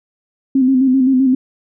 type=tone with vibrato; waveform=sine; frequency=261.6 Hz; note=C4; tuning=in tune; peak=-9 dBFS; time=0.55-1.35 s; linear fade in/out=5 ms; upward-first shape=square; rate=7.7 Hz; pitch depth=45 cents each way; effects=none